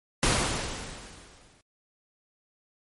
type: noise with exponential decay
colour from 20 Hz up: pink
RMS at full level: -21 dBFS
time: 0.23-1.61 s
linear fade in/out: 0 ms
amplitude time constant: 300 ms
effects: MP3 48 kbps